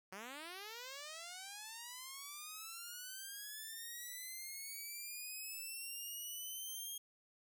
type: linear sweep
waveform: 5% pulse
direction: up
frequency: 180.8 to 3249 Hz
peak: -36 dBFS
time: 0.12-6.98 s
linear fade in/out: 5 ms
effects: none